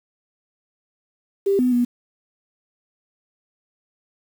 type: tone with pitch steps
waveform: sine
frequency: 395.2 / 250.7 / 242.8 Hz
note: G4 / B3 / B3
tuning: +14 / +26 / -29 cents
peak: -15 dBFS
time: 1.46-1.85 s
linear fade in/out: 10 ms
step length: 130 ms
effects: 7-bit